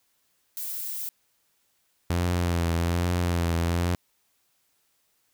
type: noise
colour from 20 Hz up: violet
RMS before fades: -33 dBFS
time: 0.57-1.09 s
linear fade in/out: 0 ms
type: tone with vibrato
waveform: sawtooth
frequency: 86.2 Hz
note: F2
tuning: 22 cents flat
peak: -19 dBFS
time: 2.1-3.95 s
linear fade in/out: 0 ms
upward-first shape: triangle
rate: 1.2 Hz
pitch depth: 52 cents each way
effects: white hiss -70 dBFS RMS until 5.33 s